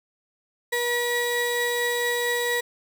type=tone pair together; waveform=35% pulse; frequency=480.8 / 1927.6 Hz; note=B4 / B6; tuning=-46 / -43 cents; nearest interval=2 octaves; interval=2403 cents; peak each=-24 dBFS; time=0.72-2.61 s; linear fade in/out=10 ms; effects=none